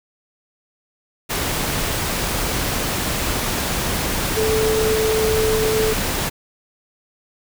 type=tone in noise; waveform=sine; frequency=437.2 Hz; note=A4; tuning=11 cents flat; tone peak=-17 dBFS; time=4.36-5.94 s; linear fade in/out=20 ms; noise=pink; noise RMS=-22 dBFS; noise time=1.29-6.3 s; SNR=+2 dB; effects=none